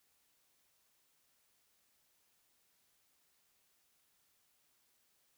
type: silence
effects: white hiss -75 dBFS RMS until 5.37 s